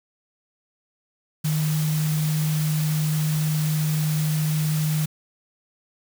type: tone in noise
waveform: sine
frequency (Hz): 153.9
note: D#3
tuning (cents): -19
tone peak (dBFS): -20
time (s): 1.44-5.06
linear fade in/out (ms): 10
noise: white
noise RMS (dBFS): -33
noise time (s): 1.44-5.06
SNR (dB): +10
effects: none